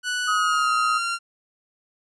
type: tone with pitch glide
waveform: sawtooth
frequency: 1480 to 1380.9 Hz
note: F#6 to F6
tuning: 0 to -20 cents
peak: -20 dBFS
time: 0.03-1.19 s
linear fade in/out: 50 ms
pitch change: -120 cents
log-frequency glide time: 0.25-0.72 s
type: tone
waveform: sine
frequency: 1264 Hz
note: D#6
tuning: 27 cents sharp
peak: -20 dBFS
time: 0.27-0.99 s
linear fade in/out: 20 ms
effects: resampled to 22050 Hz